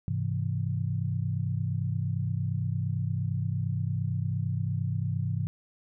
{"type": "chord", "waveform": "sine", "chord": "Ab augmented", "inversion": "none", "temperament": "equal with one note detuned", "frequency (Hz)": [102.1, 130.81, 164.81], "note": ["Ab2", "C3", "E3"], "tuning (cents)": [-29, 0, 0], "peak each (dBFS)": [-30, -31, -33], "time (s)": [0.08, 5.47], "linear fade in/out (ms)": 0, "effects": []}